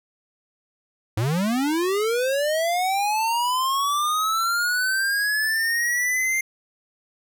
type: linear sweep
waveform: square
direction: up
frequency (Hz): 100.5 to 2110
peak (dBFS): -21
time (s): 1.17-6.41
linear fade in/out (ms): 5
effects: none